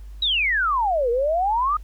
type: exponential two-way sweep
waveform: sine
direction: down then up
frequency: 3951 to 460 to 1263 Hz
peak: -18 dBFS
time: 0.22-1.77 s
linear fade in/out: 5 ms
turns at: 1.1 s
effects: added 50 Hz sine -35 dBFS peak until 1.83 s + pink hiss -59 dBFS RMS until 1.83 s